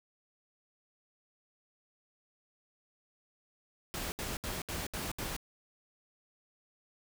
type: noise bursts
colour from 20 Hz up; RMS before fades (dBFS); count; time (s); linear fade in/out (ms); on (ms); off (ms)
pink; -38; 6; 3.94-5.365; 0; 180; 69
effects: none